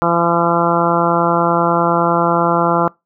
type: harmonic tone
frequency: 170.2 Hz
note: F3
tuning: 44 cents flat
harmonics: 1 / 2 / 3 / 4 / 5 / 6 / 7 / 8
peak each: -20 / -20 / -20 / -20 / -20 / -20 / -20 / -20 dBFS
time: 0.02-2.88 s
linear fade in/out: 0 ms
effects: noise-tail reverb RT60 0.2 s tail -24 dB re dry